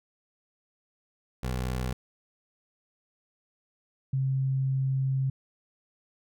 20% pulse / sine tone pair in turn, 62.9 / 133.51 Hz, B1 / C3, +32 / +35 cents, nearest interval octave + minor second, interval 1303 cents, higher second, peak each -24 dBFS, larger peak neither, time 1.43-1.93 / 4.13-5.3 s, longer second, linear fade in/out 5 ms, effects none

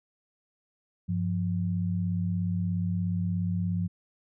sine tone pair together, 98.4 / 175.33 Hz, G2 / F3, +7 / +7 cents, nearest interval minor seventh, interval 1000 cents, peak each -29 / -28 dBFS, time 1.08-3.88 s, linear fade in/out 20 ms, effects none

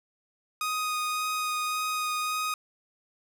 sawtooth tone with vibrato, 1244.5 Hz, D#6, in tune, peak -24 dBFS, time 0.61-2.54 s, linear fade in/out 2 ms, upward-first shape sine, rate 1.8 Hz, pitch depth 10 cents each way, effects none

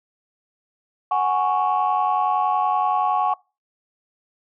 sine chord, F# suspended second, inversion none, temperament equal, 740 / 830.6 / 1108.7 Hz, F#5 / G#5 / C#6, 0 / 0 / 0 cents, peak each -21 dBFS, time 1.11-3.34 s, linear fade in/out 5 ms, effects noise-tail reverb RT60 0.3 s tail -25 dB re dry + tanh soft clip ceiling -11 dBFS

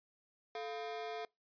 40% pulse ring-modulated tone, 567 Hz, C#5, 39 cents sharp, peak -36 dBFS, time 0.55-1.25 s, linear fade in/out 2 ms, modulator 130 Hz, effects noise-tail reverb RT60 0.2 s tail -25 dB re dry + resampled to 11025 Hz

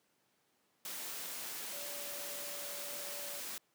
sine tone in noise, 576 Hz, D5, 34 cents flat, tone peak -50 dBFS, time 1.73-3.4 s, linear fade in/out 2 ms, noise white, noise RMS -43 dBFS, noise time 0.85-3.58 s, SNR -10 dB, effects pink hiss -75 dBFS RMS until 3.74 s + high-pass 200 Hz 12 dB/octave

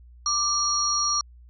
sine tone cluster, 1178 / 4318 / 5660 Hz, D6 / C#8 / F8, +5 / -46 / +22 cents, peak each -26 / -28 / -24 dBFS, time 0.26-1.21 s, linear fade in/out 2 ms, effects added 60 Hz sine -46 dBFS peak until 1.49 s

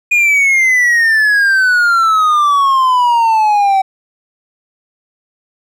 triangle exponential sweep, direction down, 2457 to 762 Hz, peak -6 dBFS, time 0.11-3.82 s, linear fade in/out 10 ms, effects none

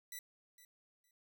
5% pulse tone with echo, 1975.5 Hz, B6, in tune, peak -34 dBFS, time 0.12-0.19 s, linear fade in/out 2 ms, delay 460 ms, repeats 2, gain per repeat -15 dB, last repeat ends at 1.11 s, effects none

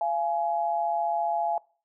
sine tone pair together, 685.3 / 840 Hz, F5 / G#5, -33 / +19 cents, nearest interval major third, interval 352 cents, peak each -27 dBFS, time 0.01-1.58 s, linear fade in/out 2 ms, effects noise-tail reverb RT60 0.4 s tail -22 dB re dry

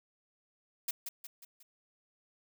blue noise with echo, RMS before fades -34 dBFS, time 0.88-0.91 s, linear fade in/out 5 ms, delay 180 ms, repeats 4, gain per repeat -6 dB, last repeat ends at 1.63 s, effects none

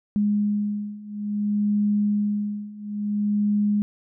sine beating tone pair, 206.7 / 207.28 Hz, G#3 / G#3, -8 / -3 cents, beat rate 0.58 Hz, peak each -25 / -23 dBFS, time 0.16-3.82 s, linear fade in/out 0 ms, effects none

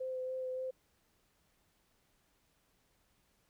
sine tone with vibrato, 515 Hz, C5, 28 cents flat, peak -36 dBFS, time 0-0.71 s, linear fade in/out 10 ms, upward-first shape sine, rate 3.5 Hz, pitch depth 13 cents each way, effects pink hiss -74 dBFS RMS until 3.49 s

